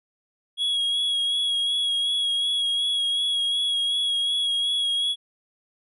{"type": "tone with vibrato", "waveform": "triangle", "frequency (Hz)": 3322, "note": "G#7", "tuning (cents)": 0, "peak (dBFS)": -20, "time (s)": [0.57, 5.16], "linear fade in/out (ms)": 50, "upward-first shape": "sine", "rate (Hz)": 2.7, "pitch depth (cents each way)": 23, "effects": ["resampled to 32000 Hz"]}